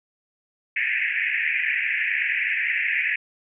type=band-pass noise; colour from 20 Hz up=pink; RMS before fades=-24 dBFS; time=0.76-3.16 s; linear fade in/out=5 ms; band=1700 to 2600 Hz; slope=96 dB/octave; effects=none